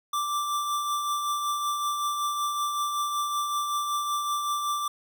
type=tone with tremolo; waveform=square; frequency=1174.7 Hz; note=D6; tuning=in tune; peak=-25 dBFS; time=0.13-4.88 s; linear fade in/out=5 ms; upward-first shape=triangle; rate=5.3 Hz; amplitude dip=40%; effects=none